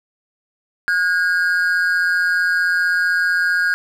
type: tone pair together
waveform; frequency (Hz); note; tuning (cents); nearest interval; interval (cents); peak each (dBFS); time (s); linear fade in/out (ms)
triangle; 1447.5 / 1623; F#6 / G#6; -38 / -40; major second; 198; -17 / -15; 0.88-3.74; 0
effects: none